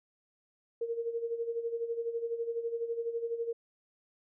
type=tone with tremolo; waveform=sine; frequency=464.3 Hz; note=A#4; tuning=7 cents flat; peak=-29 dBFS; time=0.81-3.53 s; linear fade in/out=5 ms; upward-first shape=sine; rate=12 Hz; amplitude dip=70%; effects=none